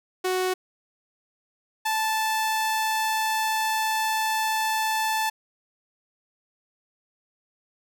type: tone pair in turn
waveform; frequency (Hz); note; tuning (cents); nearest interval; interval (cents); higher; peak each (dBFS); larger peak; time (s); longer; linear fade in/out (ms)
sawtooth; 370 / 877; F#4 / A5; 0 / -6; octave + minor third; 1494; second; -19; neither; 0.24-0.54 / 1.85-5.3; second; 10
effects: none